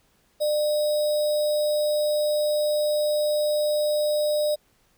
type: tone with sample-and-hold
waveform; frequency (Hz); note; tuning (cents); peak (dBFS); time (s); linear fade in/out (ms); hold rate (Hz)
sine; 600; D5; +37; -20; 0.4-4.56; 20; 4410
effects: pink hiss -64 dBFS RMS until 4.97 s